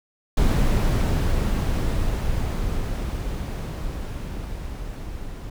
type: noise with level ramp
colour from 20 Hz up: brown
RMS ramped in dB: -18 to -34 dBFS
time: 0.37-5.5 s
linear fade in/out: 5 ms
effects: none